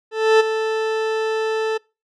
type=tone with ADSR envelope; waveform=40% pulse; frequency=440 Hz; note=A4; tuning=in tune; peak=-8 dBFS; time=0.11-1.78 s; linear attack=290 ms; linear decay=17 ms; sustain=-10 dB; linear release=13 ms; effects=noise-tail reverb RT60 0.3 s tail -26 dB re dry + low-pass 4000 Hz 12 dB/octave